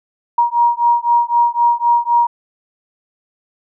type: beating tone pair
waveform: sine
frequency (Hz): 946 / 949.9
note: A#5 / A#5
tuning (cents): +25 / +32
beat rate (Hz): 3.9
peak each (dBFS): -14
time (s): 0.38-2.27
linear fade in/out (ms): 5
effects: none